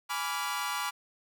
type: chord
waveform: sawtooth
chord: G# diminished seventh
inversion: none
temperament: equal with one note detuned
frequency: 830.6 / 987.8 / 1160.5 / 1396.9 Hz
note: G#5 / B5 / D6 / F6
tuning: 0 / 0 / -21 / 0 cents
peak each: -35 / -32 / -32 / -34 dBFS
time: 0.09-0.91 s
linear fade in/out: 20 ms
effects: none